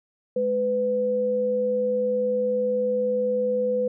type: tone pair together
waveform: sine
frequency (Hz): 210.6 / 500.9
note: G#3 / B4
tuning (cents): +24 / +24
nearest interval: octave + minor third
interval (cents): 1500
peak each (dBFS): -31 / -21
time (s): 0.36-3.88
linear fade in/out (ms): 5
effects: none